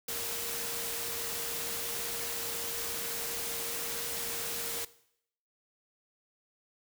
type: tone in noise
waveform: sine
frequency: 466.2 Hz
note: A#4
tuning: in tune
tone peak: -45 dBFS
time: 0.08-4.85 s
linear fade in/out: 5 ms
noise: white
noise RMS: -36 dBFS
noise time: 0.08-4.85 s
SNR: -12 dB
effects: noise-tail reverb RT60 0.7 s tail -18 dB re dry